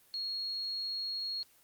sine tone, 4300 Hz, C8, 47 cents sharp, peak -34 dBFS, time 0.14-1.43 s, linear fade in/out 0 ms, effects white hiss -64 dBFS RMS until 1.63 s + Opus 24 kbps

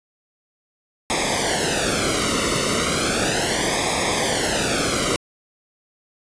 pink noise with flanger, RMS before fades -21 dBFS, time 1.1-5.16 s, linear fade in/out 0 ms, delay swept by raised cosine 0.68 to 1.23 ms, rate 0.35 Hz, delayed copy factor -0.85, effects resampled to 22050 Hz

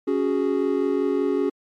triangle chord, C# suspended fourth, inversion none, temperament equal with one note detuned, 278.6 / 370 / 415.3 Hz, C#4 / F#4 / G#4, +9 / 0 / 0 cents, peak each -22 dBFS, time 0.07-1.5 s, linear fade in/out 10 ms, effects MP3 64 kbps

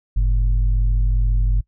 sine tone pair together, 47.14 / 109.5 Hz, F#1 / A2, +33 / -8 cents, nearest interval octave + minor third, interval 1459 cents, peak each -13 / -23 dBFS, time 0.16-1.61 s, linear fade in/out 10 ms, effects noise-tail reverb RT60 0.1 s tail -24 dB re dry + tanh soft clip ceiling -10 dBFS

